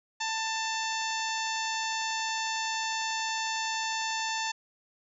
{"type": "harmonic tone", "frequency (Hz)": 889, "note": "A5", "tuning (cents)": 18, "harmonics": [1, 2, 3, 4, 5, 6, 7, 8], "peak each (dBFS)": [-33, -36, -38, -39, -40, -41, -41, -42], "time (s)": [0.2, 4.52], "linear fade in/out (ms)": 10, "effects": []}